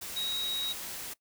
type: tone in noise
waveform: sine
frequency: 3812 Hz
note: A#7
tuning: 38 cents sharp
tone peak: -31 dBFS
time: 0.16-0.73 s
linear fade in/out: 10 ms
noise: white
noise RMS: -40 dBFS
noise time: 0.01-1.14 s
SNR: +6 dB
effects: noise-tail reverb RT60 0.1 s tail -20 dB re dry